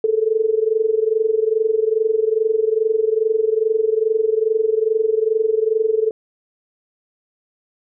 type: tone with amplitude modulation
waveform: sine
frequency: 440 Hz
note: A4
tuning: in tune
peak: -11 dBFS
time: 0.04-6.11 s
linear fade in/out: 2 ms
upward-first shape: sine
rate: 22.4 Hz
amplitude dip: 85%
effects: none